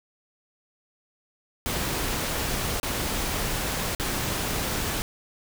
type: noise with dropouts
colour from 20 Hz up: pink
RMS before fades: -28 dBFS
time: 1.66-5.02 s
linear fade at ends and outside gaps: 0 ms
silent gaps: 2.799-2.831 / 3.949-3.998 s
effects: none